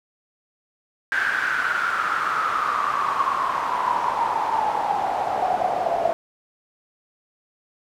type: noise with band-pass filter sweep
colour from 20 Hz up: pink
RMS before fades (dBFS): -23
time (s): 1.12-6.13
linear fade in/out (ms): 0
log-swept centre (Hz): 1600 to 670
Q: 9.5
effects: none